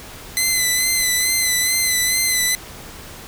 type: tone with vibrato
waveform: 10% pulse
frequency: 2030 Hz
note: B6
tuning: 47 cents sharp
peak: -7 dBFS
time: 0.37-2.55 s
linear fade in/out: 0 ms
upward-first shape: sine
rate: 2.3 Hz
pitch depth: 37 cents each way
effects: pink hiss -37 dBFS RMS until 3.27 s